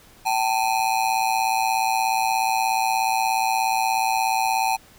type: ring-modulated tone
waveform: square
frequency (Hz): 830.6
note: G#5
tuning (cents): 0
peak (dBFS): -17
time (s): 0.25-4.77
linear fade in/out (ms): 20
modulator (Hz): 58.4
effects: pink hiss -51 dBFS RMS until 4.98 s